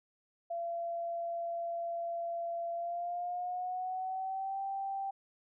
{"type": "tone with pitch glide", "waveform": "sine", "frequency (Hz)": [681, 782.3], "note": ["F5", "G5"], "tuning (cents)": [-44, -4], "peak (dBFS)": -34, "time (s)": [0.5, 5.11], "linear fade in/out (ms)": 10, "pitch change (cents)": 240, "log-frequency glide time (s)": [2.73, 4.6], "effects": []}